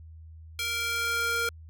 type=tone with high-pass filter sweep; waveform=square; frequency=466.2 Hz; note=A#4; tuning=in tune; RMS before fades=-29 dBFS; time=0.59-1.49 s; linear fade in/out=2 ms; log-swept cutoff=2500 to 960 Hz; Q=1.5; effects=added 80 Hz sine -44 dBFS peak until 1.69 s